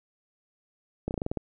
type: slowing click train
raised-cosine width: 2 ms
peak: -16 dBFS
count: 8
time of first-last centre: 1.08-1.373 s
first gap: 29 ms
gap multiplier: 1.12
effects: none